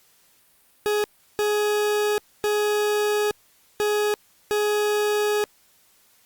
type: tone bursts at uneven times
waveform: 40% pulse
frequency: 418.4 Hz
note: G#4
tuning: 13 cents sharp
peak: -19 dBFS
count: 5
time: 0.86-1.04 / 1.39-2.18 / 2.44-3.31 / 3.8-4.14 / 4.51-5.44 s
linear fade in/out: 0 ms
effects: white hiss -59 dBFS RMS until 6.25 s + Opus 48 kbps